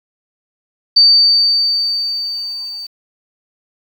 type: tone with level ramp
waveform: sine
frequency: 4598 Hz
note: D8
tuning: 37 cents flat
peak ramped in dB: -4 to -25 dBFS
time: 0.96-2.87 s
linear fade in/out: 10 ms
effects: 7-bit